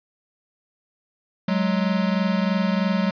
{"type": "tone pair together", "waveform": "square", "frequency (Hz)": [186.31, 209.4], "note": ["F#3", "G#3"], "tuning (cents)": [12, 15], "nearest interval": "major second", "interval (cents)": 203, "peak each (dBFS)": [-22, -24], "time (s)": [1.48, 3.11], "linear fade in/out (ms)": 5, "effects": ["resampled to 11025 Hz"]}